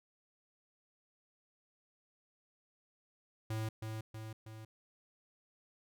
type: tone with echo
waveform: square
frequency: 110 Hz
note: A2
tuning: in tune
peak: -36 dBFS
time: 3.5-3.69 s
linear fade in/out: 5 ms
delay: 320 ms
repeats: 3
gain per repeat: -4 dB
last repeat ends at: 4.65 s
effects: none